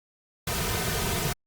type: noise with comb filter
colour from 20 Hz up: pink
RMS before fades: -28 dBFS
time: 0.47-1.33 s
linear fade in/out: 5 ms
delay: 3.6 ms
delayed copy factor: -0.7
effects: Opus 48 kbps